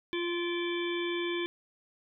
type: harmonic tone with a mistuned harmonic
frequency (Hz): 346.6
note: F4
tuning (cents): -13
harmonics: 1 / 3 / 5 / 7 / 9 / 10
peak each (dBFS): -31 / -42 / -42 / -39 / -43 / -41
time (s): 0.13-1.46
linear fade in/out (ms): 0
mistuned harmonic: 7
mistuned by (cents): -68
effects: none